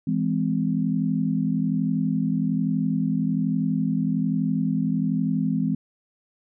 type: chord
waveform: sine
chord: E augmented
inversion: none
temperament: just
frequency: 164.81 / 206 / 257.5 Hz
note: E3 / G#3 / B#3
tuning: 0 / -14 / -28 cents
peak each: -25 dBFS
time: 0.07-5.75 s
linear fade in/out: 5 ms
effects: none